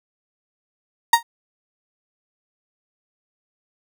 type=tone with exponential decay; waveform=35% pulse; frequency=933 Hz; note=A#5; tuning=1 cent sharp; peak=-5 dBFS; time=1.13-1.23 s; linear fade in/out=5 ms; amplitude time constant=20 ms; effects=none